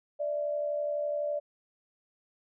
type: tone pair together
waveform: sine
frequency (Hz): 587.3 / 659.2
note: D5 / E5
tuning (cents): 0 / 0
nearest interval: major second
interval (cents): 200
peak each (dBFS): -29 / -38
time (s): 0.19-1.4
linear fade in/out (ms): 20
effects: none